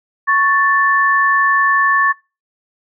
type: tone pair together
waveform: sine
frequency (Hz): 1108.7 / 1760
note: C#6 / A6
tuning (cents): 0 / 0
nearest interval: minor sixth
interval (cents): 800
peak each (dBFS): -13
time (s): 0.27-2.13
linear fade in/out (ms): 20
effects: noise-tail reverb RT60 0.3 s tail -24 dB re dry